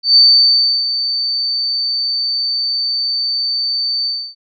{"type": "tone with ADSR envelope", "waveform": "sine", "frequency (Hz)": 4563, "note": "C#8", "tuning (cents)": 49, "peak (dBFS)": -4, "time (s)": [0.03, 4.35], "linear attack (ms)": 130, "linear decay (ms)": 680, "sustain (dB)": -11, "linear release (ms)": 290, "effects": []}